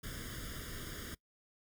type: noise with comb filter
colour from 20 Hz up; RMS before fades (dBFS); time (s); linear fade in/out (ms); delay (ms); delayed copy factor
pink; -44; 0.03-1.15; 10; 0.59; +0.95
effects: noise-tail reverb RT60 0.1 s tail -22 dB re dry